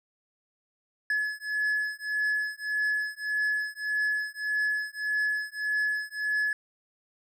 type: beating tone pair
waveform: triangle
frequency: 1705 / 1706.7 Hz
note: G#6 / G#6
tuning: +45 / +47 cents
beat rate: 1.7 Hz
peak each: -28 dBFS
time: 1.1-6.53 s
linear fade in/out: 2 ms
effects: none